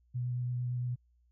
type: tone with vibrato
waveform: sine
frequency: 123.47 Hz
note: B2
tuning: in tune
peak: -31 dBFS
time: 0.14-0.96 s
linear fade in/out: 20 ms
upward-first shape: sine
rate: 8.8 Hz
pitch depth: 12 cents each way
effects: added 60 Hz sine -65 dBFS peak until 1.31 s